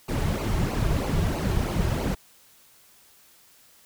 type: noise with flanger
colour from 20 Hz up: brown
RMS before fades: -25 dBFS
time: 0.08-2.15 s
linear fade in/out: 10 ms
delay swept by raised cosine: 0.55 to 4.15 ms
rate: 3.1 Hz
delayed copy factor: -0.75
effects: white hiss -56 dBFS RMS until 3.85 s